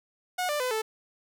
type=tone with pitch steps; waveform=sawtooth; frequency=728 / 592 / 505 / 438.7 Hz; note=F#5 / D5 / B4 / A4; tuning=-28 / +14 / +39 / -5 cents; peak=-23 dBFS; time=0.38-0.82 s; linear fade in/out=10 ms; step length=110 ms; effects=none